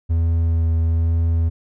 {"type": "tone with vibrato", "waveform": "triangle", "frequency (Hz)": 82.41, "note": "E2", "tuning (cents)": 0, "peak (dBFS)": -13, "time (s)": [0.09, 1.5], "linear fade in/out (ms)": 20, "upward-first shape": "sine", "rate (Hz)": 1.1, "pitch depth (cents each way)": 12, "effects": []}